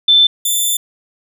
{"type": "tone pair in turn", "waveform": ["sine", "10% pulse"], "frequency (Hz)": [3536, 3536], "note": ["A7", "A7"], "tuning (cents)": [8, 8], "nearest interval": "unison", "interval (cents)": 0, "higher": "neither", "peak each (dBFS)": -6, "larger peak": "neither", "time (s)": [[0.08, 0.27], [0.45, 0.77]], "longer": "second", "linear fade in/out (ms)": 5, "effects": []}